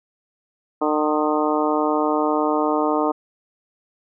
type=harmonic tone with a mistuned harmonic; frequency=151.7 Hz; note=D#3; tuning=44 cents flat; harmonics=2 / 3 / 4 / 5 / 6 / 7 / 8; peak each=-22 / -24 / -25 / -26 / -27 / -27 / -28 dBFS; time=0.81-3.12 s; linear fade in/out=10 ms; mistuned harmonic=8; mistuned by=+31 cents; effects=none